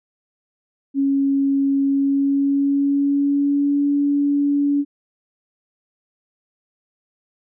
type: tone with pitch glide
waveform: sine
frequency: 275.8 to 285.5 Hz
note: C#4 to D4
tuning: -9 to -49 cents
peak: -15 dBFS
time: 0.94-4.85 s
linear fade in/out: 50 ms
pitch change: +60 cents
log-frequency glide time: 1.83-3.86 s
effects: none